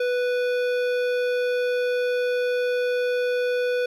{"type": "tone with hard clipping", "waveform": "sine", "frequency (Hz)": 493.9, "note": "B4", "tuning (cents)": 0, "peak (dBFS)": -23, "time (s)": [0, 3.86], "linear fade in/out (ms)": 5, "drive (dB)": 14, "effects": []}